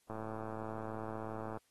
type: click train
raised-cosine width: 1 ms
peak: -29 dBFS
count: 163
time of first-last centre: 0.1-1.573 s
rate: 110 Hz
effects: white hiss -74 dBFS RMS until 1.7 s + AAC 32 kbps